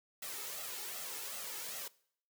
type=noise with flanger; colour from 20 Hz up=white; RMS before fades=-43 dBFS; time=0.22-1.88 s; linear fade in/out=5 ms; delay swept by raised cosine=1.5 to 2.32 ms; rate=2.6 Hz; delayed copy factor=+0.65; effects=noise-tail reverb RT60 0.6 s tail -21 dB re dry + high-pass 200 Hz 12 dB/octave